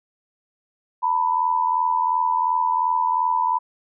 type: tone pair together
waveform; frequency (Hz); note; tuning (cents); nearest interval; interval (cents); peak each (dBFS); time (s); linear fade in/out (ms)
sine; 905 / 987.8; A5 / B5; +48 / 0; major second; 152; -23 / -19; 1.02-3.59; 20
effects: none